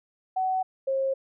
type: tone pair in turn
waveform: sine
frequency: 751 / 536.7 Hz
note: F#5 / C5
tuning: +26 / +44 cents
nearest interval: tritone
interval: 582 cents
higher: first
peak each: -23 dBFS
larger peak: neither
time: 0.36-0.63 / 0.87-1.14 s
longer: neither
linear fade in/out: 10 ms
effects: none